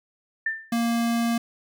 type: tone with exponential decay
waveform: sine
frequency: 1786 Hz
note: A6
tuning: 25 cents sharp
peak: -20 dBFS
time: 0.46-0.75 s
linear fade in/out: 5 ms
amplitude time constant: 63 ms
type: tone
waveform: square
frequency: 233.1 Hz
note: A#3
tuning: in tune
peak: -22 dBFS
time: 0.72-1.38 s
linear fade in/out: 5 ms
effects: none